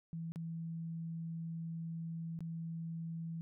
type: tone with dropouts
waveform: sine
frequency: 164.81 Hz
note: E3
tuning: in tune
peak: -39 dBFS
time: 0.13-3.41 s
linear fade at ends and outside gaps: 0 ms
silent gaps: 0.32-0.359 / 2.39-2.406 s
effects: none